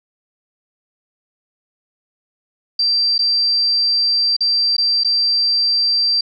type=tone with dropouts; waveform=sine; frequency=4700 Hz; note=D8; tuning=1 cent sharp; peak=-13 dBFS; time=2.79-6.21 s; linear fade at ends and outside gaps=5 ms; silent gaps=3.181-3.19 / 4.366-4.406 / 4.767-4.781 / 5.036-5.046 s; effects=none